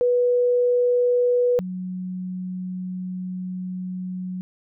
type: tone pair in turn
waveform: sine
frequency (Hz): 490.1 / 183.58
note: B4 / F#3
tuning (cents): -13 / -13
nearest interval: octave + perfect fourth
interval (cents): 1700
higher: first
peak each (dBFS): -16 / -27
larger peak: first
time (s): 0.01-1.59 / 1.59-4.41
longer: second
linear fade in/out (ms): 0
effects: none